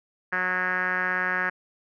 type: tone with low-pass filter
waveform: 5% pulse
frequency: 183 Hz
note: F#3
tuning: 19 cents flat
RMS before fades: -26 dBFS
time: 0.32-1.5 s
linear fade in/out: 10 ms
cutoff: 1700 Hz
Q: 6.4
effects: none